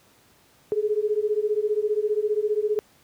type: beating tone pair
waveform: sine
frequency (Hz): 415.3 / 430.3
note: G#4 / A4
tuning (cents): 0 / -39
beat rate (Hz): 15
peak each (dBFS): -24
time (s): 0.72-2.79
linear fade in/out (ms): 0
effects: pink hiss -58 dBFS RMS until 3.03 s + high-pass 80 Hz 12 dB/octave